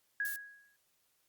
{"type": "tone with exponential decay", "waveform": "sine", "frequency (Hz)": 1658, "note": "G#6", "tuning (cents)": -3, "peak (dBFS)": -30, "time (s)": [0.2, 0.76], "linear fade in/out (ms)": 2, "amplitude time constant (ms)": 120}
{"type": "noise", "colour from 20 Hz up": "violet", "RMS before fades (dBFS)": -41, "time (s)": [0.25, 0.36], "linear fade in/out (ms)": 0}
{"effects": ["white hiss -75 dBFS RMS until 1.28 s", "Opus 48 kbps"]}